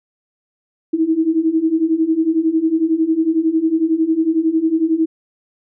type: beating tone pair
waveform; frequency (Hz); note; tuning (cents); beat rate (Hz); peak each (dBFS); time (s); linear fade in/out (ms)
sine; 315.3 / 326.3; D#4 / E4; +23 / -18; 11; -18 / -15; 0.93-5.06; 10
effects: none